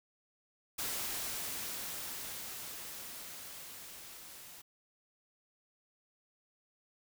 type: noise with level ramp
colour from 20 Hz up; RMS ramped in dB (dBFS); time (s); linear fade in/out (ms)
white; -37 to -52; 0.78-4.62; 10
effects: none